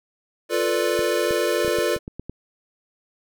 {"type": "chord", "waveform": "square", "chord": "B half-diminished seventh", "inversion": "second", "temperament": "equal", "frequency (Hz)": [349.2, 440, 493.9, 587.3], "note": ["F4", "A4", "B4", "D5"], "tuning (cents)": [0, 0, 0, 0], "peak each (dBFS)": -26, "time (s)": [0.49, 1.99], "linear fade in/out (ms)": 50}
{"type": "clicks", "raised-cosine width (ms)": 3, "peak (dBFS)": -20, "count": 9, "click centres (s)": [0.992, 1.309, 1.648, 1.68, 1.786, 1.964, 2.079, 2.196, 2.296]}
{"effects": []}